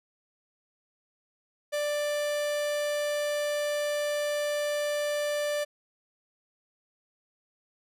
45% pulse tone, 589 Hz, D5, 5 cents sharp, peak -27 dBFS, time 1.72-5.65 s, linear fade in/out 20 ms, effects resampled to 32000 Hz

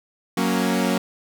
sawtooth chord, F# major, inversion none, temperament equal, 185 / 233.1 / 277.2 Hz, F#3 / A#3 / C#4, 0 / 0 / 0 cents, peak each -19 / -19 / -21 dBFS, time 0.37-0.98 s, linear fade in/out 5 ms, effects none

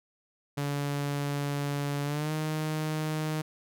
sawtooth tone with pitch glide, 143.1 to 155.15 Hz, D3 to D#3, -45 to -5 cents, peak -25 dBFS, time 0.57-3.42 s, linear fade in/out 10 ms, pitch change +140 cents, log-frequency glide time 2.04-2.32 s, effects none

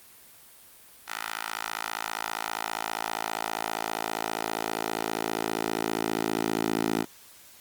10% pulse tone with high-pass filter sweep, 55 Hz, A1, in tune, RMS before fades -31 dBFS, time 1.06-7.06 s, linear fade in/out 50 ms, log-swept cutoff 1300 to 290 Hz, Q 1.4, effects white hiss -52 dBFS RMS until 7.6 s + Opus 32 kbps

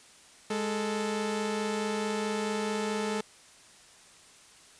sawtooth tone pair together, 207.7 / 440 Hz, G#3 / A4, 0 / 0 cents, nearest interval octave + minor second, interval 1300 cents, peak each -28 dBFS, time 0.5-3.21 s, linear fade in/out 5 ms, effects white hiss -55 dBFS RMS until 4.79 s + resampled to 22050 Hz

